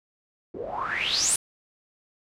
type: noise with low-pass filter sweep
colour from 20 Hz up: white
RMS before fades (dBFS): -27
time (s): 0.54-1.36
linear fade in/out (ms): 2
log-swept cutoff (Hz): 350 to 10000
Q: 9.7
effects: none